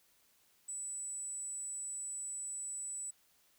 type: tone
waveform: sine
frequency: 7940 Hz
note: B8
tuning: 8 cents sharp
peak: -39 dBFS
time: 0.68-3.11 s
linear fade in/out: 10 ms
effects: white hiss -70 dBFS RMS until 3.58 s